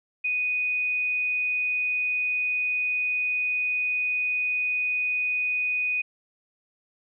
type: tone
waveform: sine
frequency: 2485 Hz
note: D#7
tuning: 3 cents flat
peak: -23 dBFS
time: 0.24-6.02 s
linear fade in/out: 10 ms
effects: none